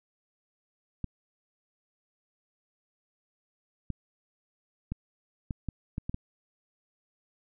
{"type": "clicks", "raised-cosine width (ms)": 5, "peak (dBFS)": -20, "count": 8, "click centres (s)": [1.043, 3.903, 4.92, 5.508, 5.687, 5.981, 6.095, 6.144], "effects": []}